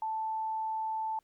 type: tone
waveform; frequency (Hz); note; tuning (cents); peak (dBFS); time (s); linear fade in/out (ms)
sine; 880; A5; 0; -31; 0.02-1.19; 2
effects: pink hiss -75 dBFS RMS until 1.23 s